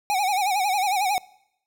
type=tone with vibrato; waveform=square; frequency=785 Hz; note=G5; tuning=2 cents sharp; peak=-21 dBFS; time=0.1-1.18 s; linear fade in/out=0 ms; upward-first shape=sine; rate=11 Hz; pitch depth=120 cents each way; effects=noise-tail reverb RT60 0.8 s tail -23 dB re dry